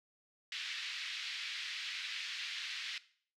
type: band-pass noise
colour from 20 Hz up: white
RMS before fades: -42 dBFS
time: 0.52-2.98 s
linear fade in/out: 2 ms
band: 1800 to 4100 Hz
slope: 24 dB/octave
effects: noise-tail reverb RT60 0.5 s tail -17 dB re dry